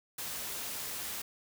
white noise, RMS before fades -39 dBFS, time 0.18-1.22 s, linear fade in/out 5 ms, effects none

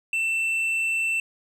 sine tone with tanh clipping, 2675 Hz, E7, 25 cents sharp, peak -23 dBFS, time 0.13-1.2 s, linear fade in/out 2 ms, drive 5 dB, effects none

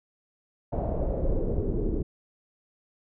brown noise with low-pass filter sweep, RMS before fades -27 dBFS, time 0.72-2.03 s, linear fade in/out 10 ms, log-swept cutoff 690 to 350 Hz, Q 4.3, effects none

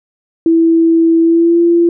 sine tone with pitch glide, 329.6 to 341 Hz, E4 to F4, 0 to -41 cents, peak -6 dBFS, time 0.46-1.89 s, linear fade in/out 2 ms, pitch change +59 cents, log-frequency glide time 1.21-1.6 s, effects none

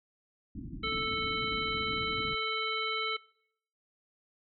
white low-pass noise, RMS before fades -42 dBFS, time 0.55-2.35 s, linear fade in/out 5 ms, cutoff 320 Hz, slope 96 dB/octave
harmonic tone, 440 Hz, A4, in tune, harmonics 1 / 3 / 5 / 7 / 9, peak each -39 / -35 / -35 / -37 / -39 dBFS, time 0.83-3.17 s, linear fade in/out 10 ms
effects noise-tail reverb RT60 0.7 s tail -23 dB re dry

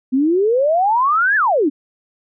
sine exponential two-way sweep, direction up then down, 250 to 1760 to 261.2 Hz, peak -12 dBFS, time 0.12-1.7 s, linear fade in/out 20 ms, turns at 1.36 s, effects none

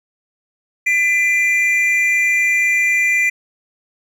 triangle tone pair together, 2009 / 2381 Hz, B6 / D7, +29 / +23 cents, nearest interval minor third, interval 294 cents, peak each -14 dBFS, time 0.86-3.3 s, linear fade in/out 10 ms, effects none

